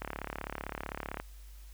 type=click train; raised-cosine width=0.5 ms; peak=-21 dBFS; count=43; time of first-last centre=0.02-1.2 s; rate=35.6 Hz; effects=added 50 Hz sine -47 dBFS peak until 1.73 s + white hiss -61 dBFS RMS until 1.73 s